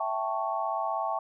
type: chord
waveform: sine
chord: A dominant seventh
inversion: second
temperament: equal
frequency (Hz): 659.3 / 784 / 880 / 1108.7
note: E5 / G5 / A5 / C#6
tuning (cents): 0 / 0 / 0 / 0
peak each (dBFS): -33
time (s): 0-1.19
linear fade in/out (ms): 5
effects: none